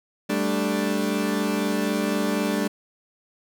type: chord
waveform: 30% pulse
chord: G suspended second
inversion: none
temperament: equal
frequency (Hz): 196 / 220 / 293.7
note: G3 / A3 / D4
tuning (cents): 0 / 0 / 0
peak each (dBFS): -24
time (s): 0.29-2.68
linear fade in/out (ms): 10
effects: none